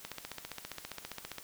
click train, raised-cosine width 0.2 ms, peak -22 dBFS, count 21, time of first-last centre 0.05-1.383 s, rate 15 Hz, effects white hiss -52 dBFS RMS until 1.43 s

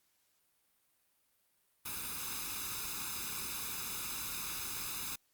white noise with comb filter, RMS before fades -40 dBFS, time 1.85-5.16 s, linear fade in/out 10 ms, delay 0.79 ms, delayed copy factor +0.7, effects white hiss -75 dBFS RMS until 5.33 s + Opus 48 kbps

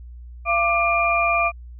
sine tone cluster, 682 / 1180 / 2403 Hz, F5 / D6 / D7, -41 / +8 / +39 cents, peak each -21 dBFS, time 0.45-1.52 s, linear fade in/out 50 ms, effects added 60 Hz sine -36 dBFS peak until 1.79 s

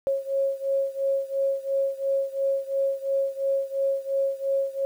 sine beating tone pair, 545 / 547.9 Hz, C#5 / C#5, -29 / -20 cents, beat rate 2.9 Hz, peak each -25 / -27 dBFS, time 0.07-4.85 s, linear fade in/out 0 ms, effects 9-bit

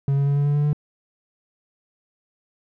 triangle tone with pitch steps, 138.59 / 140.12 / 141.67 / 143.23 / 144.81 / 146.41 / 148.02 Hz, C#3 / C#3 / C#3 / D3 / D3 / D3 / D3, 0 / +19 / +38 / -43 / -24 / -5 / +14 cents, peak -15 dBFS, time 0.08-0.731 s, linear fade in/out 2 ms, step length 93 ms, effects none

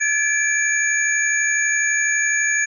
sine tone cluster, 1651 / 1723 / 2338 / 6690 Hz, G#6 / A6 / D7 / G#8, -11 / -37 / -8 / +12 cents, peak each -26 / -20 / -23 / -22 dBFS, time 0-2.66 s, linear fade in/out 20 ms, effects none

